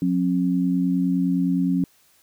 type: tone pair together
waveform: sine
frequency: 180 / 269.7 Hz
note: F#3 / C#4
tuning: -47 / -47 cents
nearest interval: perfect fifth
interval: 700 cents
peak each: -21 dBFS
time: 0.02-1.84 s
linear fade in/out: 2 ms
effects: white hiss -59 dBFS RMS until 2.22 s